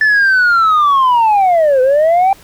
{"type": "linear two-way sweep", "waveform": "sine", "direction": "down then up", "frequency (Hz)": [1760, 502, 792], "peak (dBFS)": -5, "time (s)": [0.01, 2.33], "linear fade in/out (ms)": 2, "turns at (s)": 1.81, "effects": ["tanh soft clip ceiling -6 dBFS", "pink hiss -42 dBFS RMS until 2.43 s"]}